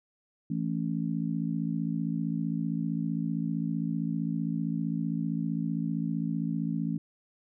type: harmonic tone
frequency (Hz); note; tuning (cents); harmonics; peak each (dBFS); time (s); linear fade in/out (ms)
55.4; A1; +13; 3 / 4 / 5; -31 / -32 / -34; 0.5-6.98; 5
effects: none